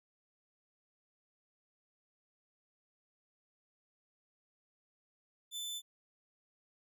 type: tone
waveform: sawtooth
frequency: 3520 Hz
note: A7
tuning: in tune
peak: -36 dBFS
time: 5.51-5.82 s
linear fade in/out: 50 ms
effects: none